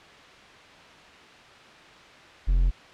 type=tone; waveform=triangle; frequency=43.65 Hz; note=F1; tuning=in tune; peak=-16 dBFS; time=2.47-2.71 s; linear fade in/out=20 ms; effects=white hiss -48 dBFS RMS until 2.93 s + low-pass 3000 Hz 12 dB/octave